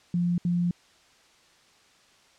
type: tone bursts at uneven times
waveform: sine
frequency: 174.61 Hz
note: F3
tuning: in tune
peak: -22 dBFS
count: 2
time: 0.14-0.38 / 0.45-0.71 s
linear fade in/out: 2 ms
effects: white hiss -59 dBFS RMS until 2.38 s + low-pass 6000 Hz 12 dB/octave